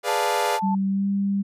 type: chord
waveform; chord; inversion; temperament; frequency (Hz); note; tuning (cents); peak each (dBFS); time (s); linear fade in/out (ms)
sawtooth; G# diminished seventh; none; equal; 415.3 / 493.9 / 587.3 / 698.5; G#4 / B4 / D5 / F5; 0 / 0 / 0 / 0; -24; 0.03-0.6; 50
type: tone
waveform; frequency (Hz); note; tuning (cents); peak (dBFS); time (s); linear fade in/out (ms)
sine; 880; A5; 0; -24; 0.08-0.75; 5
type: tone with pitch glide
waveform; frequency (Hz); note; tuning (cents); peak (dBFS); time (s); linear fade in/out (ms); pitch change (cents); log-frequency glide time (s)
sine; 194.3 to 198.5; G3 to G3; -15 to +22; -20; 0.62-1.43; 20; +37; 0.88-1.07
effects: resampled to 32000 Hz